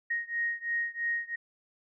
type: beating tone pair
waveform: sine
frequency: 1869 / 1872 Hz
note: A#6 / A#6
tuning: +4 / +7 cents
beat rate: 3 Hz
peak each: -32 / -33 dBFS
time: 0.1-1.36 s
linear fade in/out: 10 ms
effects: none